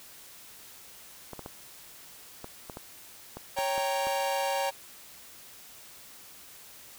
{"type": "clicks", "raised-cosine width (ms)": 1, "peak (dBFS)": -25, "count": 10, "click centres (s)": [1.333, 1.393, 1.461, 2.444, 2.698, 2.771, 3.37, 3.587, 3.779, 4.07]}
{"type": "chord", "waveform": "45% pulse", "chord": "G diminished", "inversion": "second", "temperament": "equal", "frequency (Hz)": [554.4, 784, 932.3], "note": ["Db5", "G5", "Bb5"], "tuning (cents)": [0, 0, 0], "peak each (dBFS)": [-31, -32, -33], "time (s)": [3.56, 4.71], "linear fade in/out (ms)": 20}
{"effects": ["white hiss -50 dBFS RMS until 6.98 s"]}